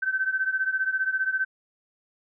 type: beating tone pair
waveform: sine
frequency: 1534 / 1549 Hz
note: G6 / G6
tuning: -38 / -21 cents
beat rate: 15 Hz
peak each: -25 / -28 dBFS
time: 0.02-1.45 s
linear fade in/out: 10 ms
effects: none